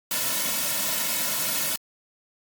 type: noise with comb filter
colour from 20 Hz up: white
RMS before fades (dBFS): -26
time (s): 0.11-1.76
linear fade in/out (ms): 2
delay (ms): 2.5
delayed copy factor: -0.9
effects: high-pass 150 Hz 12 dB/octave + Opus 48 kbps